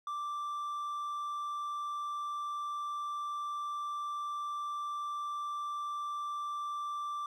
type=tone; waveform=triangle; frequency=1174.7 Hz; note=D6; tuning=in tune; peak=-33 dBFS; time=0.07-7.26 s; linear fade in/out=2 ms; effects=none